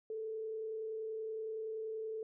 sine tone with frequency modulation, 440 Hz, A4, in tune, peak -38 dBFS, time 0.1-2.23 s, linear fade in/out 2 ms, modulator 30.6 Hz, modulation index 0.25, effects none

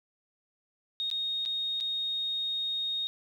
sine tone with dropouts, 3720 Hz, A#7, 4 cents flat, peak -29 dBFS, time 1-3.07 s, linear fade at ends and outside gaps 0 ms, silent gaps 1.101-1.113 / 1.452-1.459 / 1.802-1.808 s, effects 10-bit

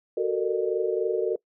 sine tone cluster, 372.4 / 443.7 / 467.2 / 605 Hz, F#4 / A4 / A#4 / D#5, +11 / +14 / +4 / -49 cents, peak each -27 / -27 / -28 / -33 dBFS, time 0.17-1.36 s, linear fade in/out 5 ms, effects noise-tail reverb RT60 0.1 s tail -23 dB re dry

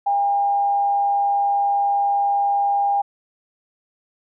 sine tone with frequency modulation, 805 Hz, G5, 46 cents sharp, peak -16 dBFS, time 0.06-3.02 s, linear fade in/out 10 ms, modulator 140 Hz, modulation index 0.2, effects none

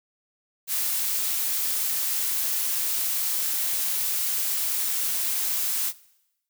blue noise, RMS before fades -26 dBFS, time 0.67-5.93 s, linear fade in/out 50 ms, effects noise-tail reverb RT60 0.9 s tail -21 dB re dry

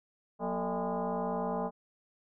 sine tone with frequency modulation, 181.6 Hz, F#3, 32 cents flat, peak -30 dBFS, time 0.39-1.71 s, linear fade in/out 50 ms, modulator 209 Hz, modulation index 4, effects none

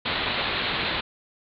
white low-pass noise, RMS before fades -27 dBFS, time 0.05-1.01 s, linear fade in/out 10 ms, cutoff 4200 Hz, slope 96 dB/octave, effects none

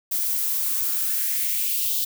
violet noise with high-pass filter sweep, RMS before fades -24 dBFS, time 0.11-2.05 s, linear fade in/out 10 ms, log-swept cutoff 580 to 3600 Hz, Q 3, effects none

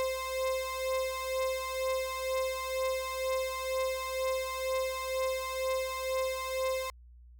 35% pulse beating tone pair, 522 / 524.1 Hz, C5 / C5, -4 / +3 cents, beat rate 2.1 Hz, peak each -31 / -34 dBFS, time 0-6.9 s, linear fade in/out 0 ms, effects added 60 Hz sine -51 dBFS peak until 7.39 s

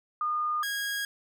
sine / sawtooth tone pair in turn, 1220 / 1641.6 Hz, D#6 / G#6, -34 / -21 cents, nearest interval perfect fourth, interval 513 cents, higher second, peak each -26 dBFS, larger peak neither, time 0.21-0.63 / 0.63-1.05 s, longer neither, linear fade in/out 2 ms, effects none

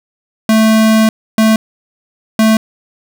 square tone bursts at uneven times, 220 Hz, A3, in tune, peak -7 dBFS, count 3, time 0.49-1.09 / 1.38-1.56 / 2.39-2.57 s, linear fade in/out 2 ms, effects none

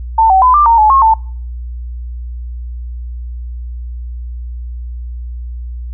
sine tone with pitch steps, 894 / 762 / 1009 / 1185 / 921 / 858 / 1080 / 888 Hz, A5 / G5 / B5 / D6 / A#5 / A5 / C#6 / A5, +27 / -49 / +37 / +15 / -21 / -44 / -45 / +16 cents, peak -5 dBFS, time 0.18-1.14 s, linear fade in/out 5 ms, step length 120 ms, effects noise-tail reverb RT60 0.5 s tail -24 dB re dry + added 60 Hz sine -21 dBFS peak until 5.93 s

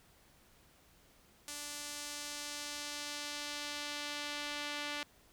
sawtooth tone with band-pass filter sweep, 292.7 Hz, D4, 6 cents flat, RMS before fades -42 dBFS, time 1.48-5.03 s, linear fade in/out 0 ms, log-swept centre 7900 to 3000 Hz, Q 0.95, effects pink hiss -65 dBFS RMS until 5.32 s

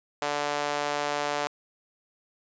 sawtooth tone with high-pass filter, 146.1 Hz, D3, 9 cents flat, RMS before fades -29 dBFS, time 0.22-1.47 s, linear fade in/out 0 ms, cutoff 640 Hz, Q 1.4, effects resampled to 16000 Hz

